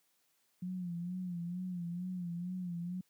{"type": "tone with vibrato", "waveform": "sine", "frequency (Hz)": 177.4, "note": "F3", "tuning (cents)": 27, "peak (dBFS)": -36, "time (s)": [0.62, 3.01], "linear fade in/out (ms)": 5, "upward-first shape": "sine", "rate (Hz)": 2.2, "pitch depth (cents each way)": 69, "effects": ["white hiss -75 dBFS RMS until 3.09 s", "high-pass 100 Hz 12 dB/octave"]}